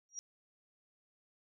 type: tone with exponential growth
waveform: sine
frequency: 5710 Hz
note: F8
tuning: 37 cents sharp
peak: -35 dBFS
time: 0.09-0.19 s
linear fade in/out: 0 ms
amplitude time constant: 20 ms
effects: none